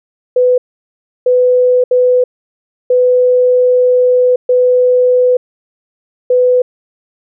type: tone bursts at uneven times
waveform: sine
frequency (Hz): 499.6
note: B4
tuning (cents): +20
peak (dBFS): -6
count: 6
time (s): 0.36-0.58 / 1.26-1.84 / 1.91-2.24 / 2.9-4.36 / 4.49-5.37 / 6.3-6.62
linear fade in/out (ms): 5
effects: none